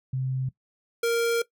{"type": "tone pair in turn", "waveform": ["sine", "square"], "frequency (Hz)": [130.7, 465.8], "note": ["C3", "A#4"], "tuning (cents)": [-1, -1], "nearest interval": "octave + minor seventh", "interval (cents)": 2200, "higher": "second", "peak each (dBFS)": [-25, -22], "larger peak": "second", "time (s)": [[0.13, 0.49], [1.03, 1.42]], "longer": "second", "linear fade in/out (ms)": 5, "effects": ["noise-tail reverb RT60 0.1 s tail -18 dB re dry"]}